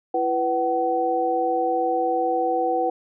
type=tone cluster; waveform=sine; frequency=335.8 / 493.2 / 756 Hz; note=E4 / B4 / F#5; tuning=+32 / -2 / +37 cents; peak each=-27 / -24 / -22 dBFS; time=0.14-2.9 s; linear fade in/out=5 ms; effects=none